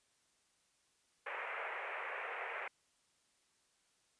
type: band-pass noise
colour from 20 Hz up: white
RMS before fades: -43 dBFS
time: 1.26-2.68 s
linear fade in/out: 5 ms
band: 430 to 2400 Hz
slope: 48 dB/octave
effects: white hiss -75 dBFS RMS until 4.19 s + resampled to 22050 Hz